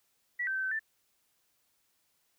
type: tone with pitch steps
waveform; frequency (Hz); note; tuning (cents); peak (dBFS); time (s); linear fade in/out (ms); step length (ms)
sine; 1946 / 1553 / 1543 / 1534 / 1771; B6 / G6 / G6 / G6 / A6; -26 / -17 / -28 / -38 / +11; -30; 0.39-0.795; 10; 81
effects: white hiss -74 dBFS RMS until 2.38 s